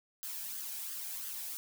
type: noise with flanger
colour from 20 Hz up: blue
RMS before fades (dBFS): -41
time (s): 0.23-1.57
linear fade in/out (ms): 0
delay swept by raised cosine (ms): 0.62 to 1.27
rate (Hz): 2.9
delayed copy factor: +0.5
effects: none